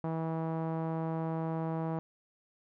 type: tone with low-pass filter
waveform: sawtooth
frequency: 162.1 Hz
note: E3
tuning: 29 cents flat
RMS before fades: -34 dBFS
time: 0.04-1.99 s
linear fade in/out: 0 ms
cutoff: 900 Hz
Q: 1.7
effects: none